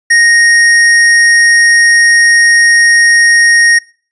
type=tone; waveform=square; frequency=1864.7 Hz; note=A#6; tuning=in tune; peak=-5 dBFS; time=0.1-3.79 s; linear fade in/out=10 ms; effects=noise-tail reverb RT60 0.4 s tail -21 dB re dry + resampled to 24000 Hz